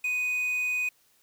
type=tone with quantisation; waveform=triangle; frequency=2490 Hz; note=D#7; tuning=1 cent sharp; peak=-24 dBFS; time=0.04-0.89 s; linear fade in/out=5 ms; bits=8; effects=white hiss -65 dBFS RMS until 1.22 s